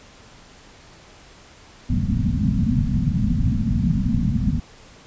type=low-pass noise; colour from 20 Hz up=white; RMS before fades=-20 dBFS; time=1.89-4.6 s; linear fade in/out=10 ms; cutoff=250 Hz; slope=96 dB/octave; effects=pink hiss -47 dBFS RMS until 5.06 s + resampled to 16000 Hz